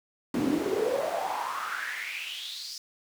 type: noise with high-pass filter sweep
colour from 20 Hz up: brown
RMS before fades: -31 dBFS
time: 0.34-2.78 s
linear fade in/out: 2 ms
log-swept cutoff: 240 to 5300 Hz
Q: 6.4
effects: none